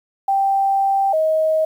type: tone pair in turn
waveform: sine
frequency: 784 / 631.2 Hz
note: G5 / D#5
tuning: 0 / +25 cents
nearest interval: major third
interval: 375 cents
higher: first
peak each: -14 dBFS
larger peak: neither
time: 0.28-1.13 / 1.13-1.65 s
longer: first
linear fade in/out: 5 ms
effects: 8-bit